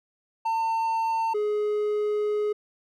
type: tone pair in turn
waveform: triangle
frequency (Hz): 902 / 419.6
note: A5 / G#4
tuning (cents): +43 / +18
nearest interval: octave + minor second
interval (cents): 1325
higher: first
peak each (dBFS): -21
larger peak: neither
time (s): 0.45-1.34 / 1.34-2.53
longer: second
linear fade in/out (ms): 10
effects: none